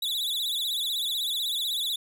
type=tone with vibrato; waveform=45% pulse; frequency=3667 Hz; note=A#7; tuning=29 cents flat; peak=-26 dBFS; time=0.02-1.96 s; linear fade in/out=5 ms; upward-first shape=sine; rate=16 Hz; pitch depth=140 cents each way; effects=none